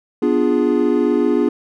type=chord; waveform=triangle; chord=B diminished seventh; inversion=none; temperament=equal; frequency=246.9 / 293.7 / 349.2 / 415.3 Hz; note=B3 / D4 / F4 / Ab4; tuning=0 / 0 / 0 / 0 cents; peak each=-17 dBFS; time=0.22-1.49 s; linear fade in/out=5 ms; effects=none